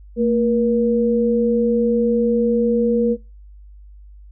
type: tone pair together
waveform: sine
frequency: 226.8 / 477.1 Hz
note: A#3 / A#4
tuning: -47 / +40 cents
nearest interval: octave + minor second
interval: 1287 cents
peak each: -17 dBFS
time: 0.16-3.17 s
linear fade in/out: 50 ms
effects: noise-tail reverb RT60 0.3 s tail -26 dB re dry + added 50 Hz sine -39 dBFS peak until 4.31 s